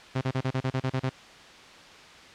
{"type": "tone bursts", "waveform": "sawtooth", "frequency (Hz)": 130.81, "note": "C3", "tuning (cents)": 0, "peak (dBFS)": -21, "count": 10, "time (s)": [0.15, 1.097], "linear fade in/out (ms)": 10, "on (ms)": 65, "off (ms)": 33, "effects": ["white hiss -48 dBFS RMS until 2.34 s", "low-pass 4000 Hz 12 dB/octave"]}